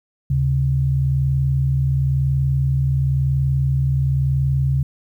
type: tone pair together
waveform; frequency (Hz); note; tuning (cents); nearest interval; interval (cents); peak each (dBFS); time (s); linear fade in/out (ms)
sine; 73.94 / 134.9; D2 / C#3; +12 / -47; minor seventh; 1041; -22 / -16; 0.3-4.83; 5
effects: 9-bit